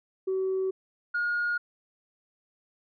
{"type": "tone pair in turn", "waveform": "sine", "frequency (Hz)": [379.2, 1431.7], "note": ["F#4", "F6"], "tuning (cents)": [43, 43], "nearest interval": "octave + major seventh", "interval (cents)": 2300, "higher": "second", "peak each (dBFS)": -24, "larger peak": "neither", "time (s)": [[0.27, 0.71], [1.14, 1.58]], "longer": "neither", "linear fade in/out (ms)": 10, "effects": ["tanh soft clip ceiling -22 dBFS"]}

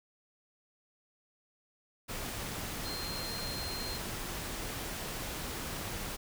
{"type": "tone in noise", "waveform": "sine", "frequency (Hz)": 4186, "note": "C8", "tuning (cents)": 0, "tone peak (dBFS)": -40, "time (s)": [2.84, 3.98], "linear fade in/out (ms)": 20, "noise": "pink", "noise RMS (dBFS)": -39, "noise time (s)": [2.08, 6.17], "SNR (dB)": -4, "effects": []}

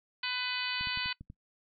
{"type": "harmonic tone", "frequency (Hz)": 500, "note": "B4", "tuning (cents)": 21, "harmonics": [2, 3, 4, 5, 6, 7, 8, 9], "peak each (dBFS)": [-43, -39, -40, -38, -38, -44, -41, -40], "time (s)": [0.23, 1.13], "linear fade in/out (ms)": 5}
{"type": "clicks", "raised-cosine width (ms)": 5, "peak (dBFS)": -33, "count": 6, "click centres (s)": [0.81, 0.872, 0.974, 1.059, 1.21, 1.301]}
{"effects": ["noise-tail reverb RT60 0.1 s tail -22 dB re dry"]}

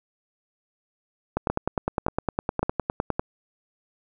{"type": "two click trains", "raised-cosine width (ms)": 1, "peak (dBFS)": [-9, -9], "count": [4, 18], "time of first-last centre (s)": [[1.5, 3.195], [1.37, 3.103]], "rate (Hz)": [1.77, 9.81], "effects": []}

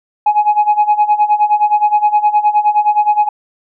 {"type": "tone with tremolo", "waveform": "sine", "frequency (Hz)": 839, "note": "G#5", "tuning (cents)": 17, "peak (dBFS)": -4, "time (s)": [0.26, 3.29], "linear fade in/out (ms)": 5, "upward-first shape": "sine", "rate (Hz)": 9.6, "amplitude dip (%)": 85, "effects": ["tanh soft clip ceiling -4 dBFS"]}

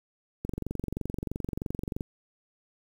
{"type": "click train", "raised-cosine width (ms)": 3, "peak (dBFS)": -19, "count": 37, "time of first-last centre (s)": [0.45, 2.008], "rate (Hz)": 23.1, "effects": ["8-bit"]}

